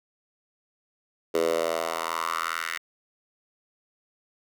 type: tone with high-pass filter sweep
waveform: 10% pulse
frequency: 82.41 Hz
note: E2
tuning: in tune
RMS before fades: -28 dBFS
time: 1.34-2.78 s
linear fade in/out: 10 ms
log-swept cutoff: 430 to 1800 Hz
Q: 3.5
effects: none